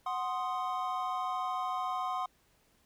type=chord; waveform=triangle; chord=C diminished; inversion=second; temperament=equal; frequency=740 / 1046.5 / 1244.5 Hz; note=Gb5 / C6 / Eb6; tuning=0 / 0 / 0 cents; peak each=-34 / -33 / -37 dBFS; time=0.06-2.26 s; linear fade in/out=5 ms; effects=pink hiss -69 dBFS RMS until 2.85 s